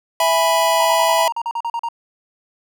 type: chord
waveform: square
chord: E major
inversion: none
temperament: equal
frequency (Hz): 659.3 / 830.6 / 987.8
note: E5 / G#5 / B5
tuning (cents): 0 / 0 / 0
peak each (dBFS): -18 / -22 / -18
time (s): 0.2-1.28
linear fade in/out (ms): 2
type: tone bursts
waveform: triangle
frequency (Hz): 932.3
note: A#5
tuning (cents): 0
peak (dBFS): -18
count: 12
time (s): 0.8-1.887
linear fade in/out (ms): 2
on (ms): 53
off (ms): 41
effects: none